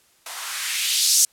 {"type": "noise with band-pass filter sweep", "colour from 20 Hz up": "violet", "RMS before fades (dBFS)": -21, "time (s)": [0.26, 1.25], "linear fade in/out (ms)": 2, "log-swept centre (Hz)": [720, 6700], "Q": 1.8, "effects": ["white hiss -59 dBFS RMS until 1.32 s", "low-pass 12000 Hz 12 dB/octave"]}